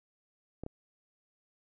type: clicks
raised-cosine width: 2 ms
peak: -26 dBFS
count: 2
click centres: 0.636 / 0.664 s
effects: none